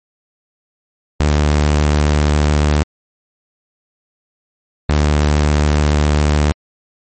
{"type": "tone pair in turn", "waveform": "sawtooth", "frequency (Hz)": [74.4, 74.4], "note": ["D2", "D2"], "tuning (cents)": [23, 23], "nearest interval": "unison", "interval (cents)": 0, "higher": "neither", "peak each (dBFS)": -7, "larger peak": "neither", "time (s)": [[1.2, 2.83], [4.89, 6.52]], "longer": "neither", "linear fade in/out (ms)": 0, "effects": ["MP3 32 kbps"]}